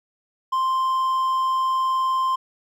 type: tone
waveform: triangle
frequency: 1046.5 Hz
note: C6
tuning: in tune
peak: -17 dBFS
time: 0.52-2.36 s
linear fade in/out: 10 ms
effects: none